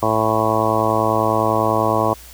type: harmonic tone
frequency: 110 Hz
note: A2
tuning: in tune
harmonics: 1 / 2 / 3 / 4 / 5 / 6 / 7 / 8 / 9 / 10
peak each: -25 / -27 / -24 / -25 / -23 / -22 / -25 / -27 / -22 / -23 dBFS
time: 0.02-2.14 s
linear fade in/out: 10 ms
effects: added 60 Hz sine -42 dBFS peak until 2.33 s + white hiss -42 dBFS RMS until 2.33 s